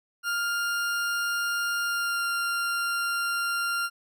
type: tone with pitch glide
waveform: 40% pulse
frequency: 1403 to 1391.7 Hz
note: F6 to F6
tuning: +8 to -6 cents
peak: -25 dBFS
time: 0.23-3.9 s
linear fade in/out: 50 ms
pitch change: -14 cents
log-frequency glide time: 1.82-2.27 s
effects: none